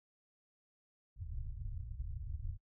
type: low-pass noise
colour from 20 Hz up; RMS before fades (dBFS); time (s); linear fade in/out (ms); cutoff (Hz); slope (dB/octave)
pink; -42; 1.16-2.58; 50; 120; 48
effects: noise-tail reverb RT60 0.1 s tail -25 dB re dry